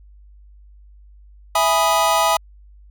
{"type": "chord", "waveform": "square", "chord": "E major seventh", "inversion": "none", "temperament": "equal with one note detuned", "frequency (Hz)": [659.3, 830.6, 983.8, 1244.5], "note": ["E5", "G#5", "B5", "D#6"], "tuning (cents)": [0, 0, -7, 0], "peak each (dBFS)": -21, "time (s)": [1.55, 2.37], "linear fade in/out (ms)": 5, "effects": ["added 50 Hz sine -43 dBFS peak until 2.9 s"]}